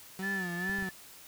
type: tone with vibrato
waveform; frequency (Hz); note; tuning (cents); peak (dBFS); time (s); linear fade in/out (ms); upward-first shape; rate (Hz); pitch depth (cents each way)
35% pulse; 185; F#3; 0; -34; 0.19-0.89; 2; sine; 2.2; 120
type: tone with tremolo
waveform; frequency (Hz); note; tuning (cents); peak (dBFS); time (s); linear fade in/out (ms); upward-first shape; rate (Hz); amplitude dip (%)
sine; 1745; A6; -15; -31; 0.22-0.91; 20; sine; 2.5; 60
type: clicks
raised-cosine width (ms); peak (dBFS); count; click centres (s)
5; -33; 3; 0.696 / 0.787 / 0.825
effects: white hiss -52 dBFS RMS until 1.27 s